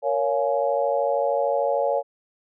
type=chord; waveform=sine; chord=Bb minor seventh; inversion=none; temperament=just; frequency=466.2 / 559.4 / 699.2 / 839.1 Hz; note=Bb4 / Db5 / F5 / Ab5; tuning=0 / +16 / +2 / +18 cents; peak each=-27 / -22 / -27 / -28 dBFS; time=0.02-2.03 s; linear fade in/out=50 ms; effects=none